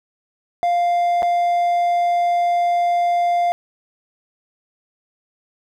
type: tone with dropouts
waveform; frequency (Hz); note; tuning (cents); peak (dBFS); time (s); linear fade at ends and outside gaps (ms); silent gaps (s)
triangle; 698.5; F5; 0; -13; 0.63-3.52; 0; 1.222-1.229
effects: none

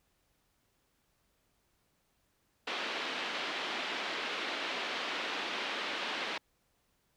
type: band-pass noise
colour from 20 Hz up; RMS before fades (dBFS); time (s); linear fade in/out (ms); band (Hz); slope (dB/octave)
white; -37; 2.67-6.38; 5; 240 to 3600; 24
effects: pink hiss -75 dBFS RMS until 7.16 s

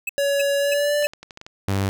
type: tone bursts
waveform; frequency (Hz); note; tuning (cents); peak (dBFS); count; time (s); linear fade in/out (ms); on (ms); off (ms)
square; 2603; E7; -22; -23; 4; 0.07-1.062; 5; 23; 300
type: tone with pitch glide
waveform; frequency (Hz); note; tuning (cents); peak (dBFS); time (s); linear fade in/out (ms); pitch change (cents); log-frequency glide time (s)
square; 563 to 587.2; C#5 to D5; +27 to 0; -19; 0.18-1.07; 0; +73; 0.58-0.96
type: clicks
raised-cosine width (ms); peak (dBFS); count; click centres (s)
0.2; -21; 9; 1.026 / 1.135 / 1.23 / 1.308 / 1.374 / 1.414 / 1.465 / 1.714 / 1.76
type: tone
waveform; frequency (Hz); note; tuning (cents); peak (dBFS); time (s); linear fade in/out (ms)
sawtooth; 98; G2; 0; -16; 1.68-1.89; 0
effects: none

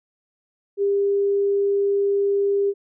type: tone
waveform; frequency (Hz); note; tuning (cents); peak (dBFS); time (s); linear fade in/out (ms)
sine; 400.2; G4; +36; -17; 0.77-2.74; 50
effects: none

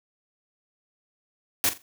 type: noise with echo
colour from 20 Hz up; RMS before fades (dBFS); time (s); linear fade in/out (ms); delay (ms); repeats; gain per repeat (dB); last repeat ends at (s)
white; -22; 1.64-1.69; 0; 43; 3; -12; 1.819
effects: none

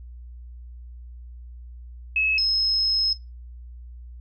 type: tone pair in turn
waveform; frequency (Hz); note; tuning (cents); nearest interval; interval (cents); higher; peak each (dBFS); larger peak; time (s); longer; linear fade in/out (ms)
sine; 2582 / 5164; E7 / E8; -37 / -37; octave; 1200; second; -19 / -18; second; 2.16-2.38 / 2.38-3.13; second; 2
effects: noise-tail reverb RT60 0.2 s tail -19 dB re dry + added 60 Hz sine -38 dBFS peak until 4.2 s

